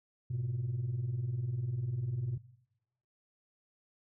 sine tone pair together, 104.4 / 124.53 Hz, G#2 / B2, +10 / +15 cents, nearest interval minor third, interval 305 cents, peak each -37 / -31 dBFS, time 0.3-2.38 s, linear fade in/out 10 ms, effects noise-tail reverb RT60 1.0 s tail -23 dB re dry + tanh soft clip ceiling -29 dBFS

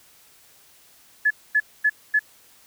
sine tone bursts, 1713 Hz, A6, 47 cents flat, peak -15 dBFS, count 4, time 1.25-2.194 s, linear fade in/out 10 ms, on 56 ms, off 240 ms, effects white hiss -54 dBFS RMS until 2.66 s

